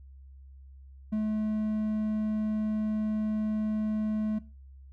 triangle tone, 215 Hz, A3, 40 cents flat, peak -24 dBFS, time 1.12-4.39 s, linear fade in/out 10 ms, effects noise-tail reverb RT60 0.3 s tail -18 dB re dry + added 67 Hz sine -47 dBFS peak until 4.92 s

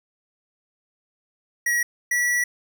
square tone pair in turn, 1912 / 1944.3 Hz, A#6 / B6, +43 / -28 cents, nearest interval unison, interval 29 cents, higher second, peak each -20 dBFS, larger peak neither, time 1.66-1.83 / 2.11-2.44 s, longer second, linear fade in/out 5 ms, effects none

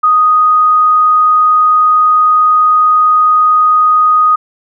sine tone, 1244.5 Hz, D#6, in tune, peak -5 dBFS, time 0.03-4.36 s, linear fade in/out 10 ms, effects none

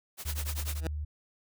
white noise with tremolo, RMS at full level -35 dBFS, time 0.17-0.81 s, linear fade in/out 50 ms, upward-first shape triangle, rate 10 Hz, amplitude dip 100%
sine tone with pitch glide, 74.1 to 74.92 Hz, D2 to D2, +16 to +35 cents, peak -32 dBFS, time 0.25-1.05 s, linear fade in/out 10 ms, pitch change +19 cents, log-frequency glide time 0.37-0.94 s
15% pulse tone with exponential growth, 161.4 Hz, E3, 36 cents flat, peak -23 dBFS, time 0.78-0.87 s, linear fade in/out 2 ms, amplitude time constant 19 ms
effects none

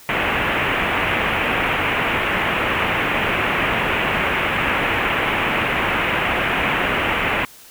white low-pass noise, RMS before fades -20 dBFS, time 0.09-7.45 s, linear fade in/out 0 ms, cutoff 2800 Hz, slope 48 dB/octave, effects white hiss -44 dBFS RMS until 7.7 s

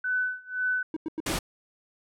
sine tone with tremolo, 1503 Hz, F#6, 27 cents sharp, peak -23 dBFS, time 0.04-0.83 s, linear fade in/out 5 ms, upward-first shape sine, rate 1.9 Hz, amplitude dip 95%
triangle tone bursts, 317.2 Hz, D#4, 33 cents sharp, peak -26 dBFS, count 4, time 0.94-1.322 s, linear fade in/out 2 ms, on 25 ms, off 94 ms
pink noise, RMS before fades -29 dBFS, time 1.26-1.39 s, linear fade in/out 5 ms
effects low-pass 12000 Hz 12 dB/octave

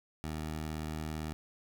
15% pulse tone, 77.78 Hz, D#2, in tune, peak -30 dBFS, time 0.24-1.33 s, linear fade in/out 0 ms, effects none

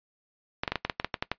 clicks, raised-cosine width 0.3 ms, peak -11 dBFS, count 11, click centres 0.635 / 0.678 / 0.72 / 0.757 / 0.85 / 0.898 / 0.999 / 1.046 / 1.142 / 1.225 / 1.316 s, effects noise-tail reverb RT60 0.1 s tail -19 dB re dry + resampled to 11025 Hz

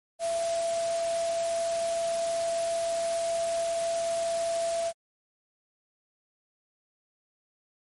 sine tone in noise, 671 Hz, E5, 31 cents sharp, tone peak -26 dBFS, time 0.19-4.93 s, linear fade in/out 50 ms, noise white, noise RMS -38 dBFS, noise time 0.19-4.93 s, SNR +9 dB, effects MP3 48 kbps

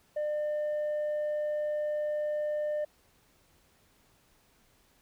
sine tone, 600 Hz, D5, 37 cents sharp, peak -26 dBFS, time 0.16-2.85 s, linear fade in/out 10 ms, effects tanh soft clip ceiling -28 dBFS + pink hiss -66 dBFS RMS until 5.01 s

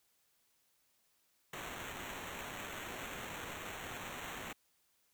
violet noise with sample-and-hold, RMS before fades -45 dBFS, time 1.53-4.53 s, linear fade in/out 5 ms, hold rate 4900 Hz, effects white hiss -75 dBFS RMS until 5.13 s

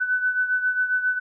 sine beating tone pair, 1500 / 1507.4 Hz, F#6 / F#6, +23 / +32 cents, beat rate 7.4 Hz, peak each -21 / -27 dBFS, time 0-1.2 s, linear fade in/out 20 ms, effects none

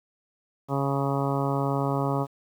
harmonic tone, 138.59 Hz, C#3, in tune, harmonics 1 / 2 / 3 / 4 / 5 / 6 / 7 / 8 / 9, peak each -27 / -30 / -32 / -33 / -34 / -35 / -35 / -36 / -37 dBFS, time 0.68-2.27 s, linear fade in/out 50 ms, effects 9-bit

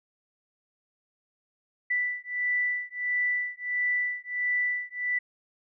sine beating tone pair, 1975.5 / 1977 Hz, B6 / B6, 0 / +1 cents, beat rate 1.5 Hz, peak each -29 dBFS, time 1.9-5.19 s, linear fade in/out 10 ms, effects none

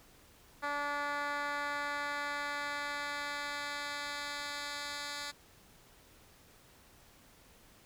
10% pulse tone with band-pass filter sweep, 289 Hz, D4, 28 cents flat, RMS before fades -38 dBFS, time 0.62-5.32 s, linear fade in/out 20 ms, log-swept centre 1300 to 4300 Hz, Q 0.9, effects pink hiss -61 dBFS RMS until 7.85 s

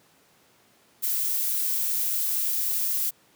violet noise, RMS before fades -26 dBFS, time 1.02-3.11 s, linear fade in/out 20 ms, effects pink hiss -60 dBFS RMS until 3.35 s + high-pass 150 Hz 12 dB/octave

